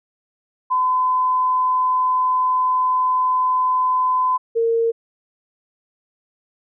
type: tone pair in turn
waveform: sine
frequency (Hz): 1016 / 459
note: B5 / A#4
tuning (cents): +49 / -27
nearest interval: octave + major second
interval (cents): 1376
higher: first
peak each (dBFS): -15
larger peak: neither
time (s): 0.7-4.38 / 4.55-4.92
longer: first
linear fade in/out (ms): 20
effects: none